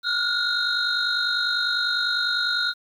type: tone cluster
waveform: sine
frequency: 1409 / 1459 / 3757 / 4127 Hz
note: F6 / F#6 / A#7 / C8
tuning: +15 / -25 / +13 / -25 cents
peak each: -26 dBFS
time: 0.03-2.74 s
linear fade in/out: 50 ms
effects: tanh soft clip ceiling -13 dBFS + 9-bit